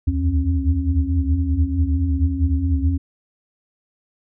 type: tone cluster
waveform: sine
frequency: 72 / 75.3 / 81.7 / 86.3 / 271.2 Hz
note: D2 / D2 / E2 / F2 / C#4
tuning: -34 / +44 / -15 / -20 / -38 cents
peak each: -23 / -26 / -19 / -27 / -24 dBFS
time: 0.07-2.98 s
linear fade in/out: 10 ms
effects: none